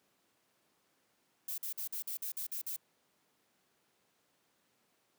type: noise bursts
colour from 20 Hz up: violet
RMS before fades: -39 dBFS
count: 9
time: 1.48-2.764 s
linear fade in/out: 5 ms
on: 100 ms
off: 48 ms
effects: pink hiss -74 dBFS RMS until 5.18 s + high-pass 200 Hz 12 dB/octave